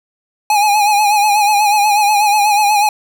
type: tone with vibrato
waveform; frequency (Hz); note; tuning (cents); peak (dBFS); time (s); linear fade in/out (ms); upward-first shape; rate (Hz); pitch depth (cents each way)
square; 832; G#5; +3; -10; 0.5-2.89; 2; sine; 8.2; 56
effects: none